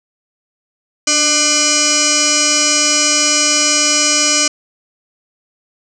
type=tone with frequency modulation; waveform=sine; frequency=293.7 Hz; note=D4; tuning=in tune; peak=-10 dBFS; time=1.07-4.48 s; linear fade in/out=5 ms; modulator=897 Hz; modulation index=7.8; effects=none